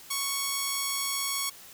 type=tone; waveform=5% pulse; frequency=1108.7 Hz; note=C#6; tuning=in tune; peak=-16 dBFS; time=0.1-1.5 s; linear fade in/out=10 ms; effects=white hiss -49 dBFS RMS until 1.73 s